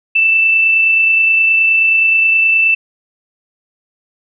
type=tone with amplitude modulation; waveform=sine; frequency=2654 Hz; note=E7; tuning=11 cents sharp; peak=-7 dBFS; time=0.15-2.75 s; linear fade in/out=10 ms; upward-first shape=sine; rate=29.5 Hz; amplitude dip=25%; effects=none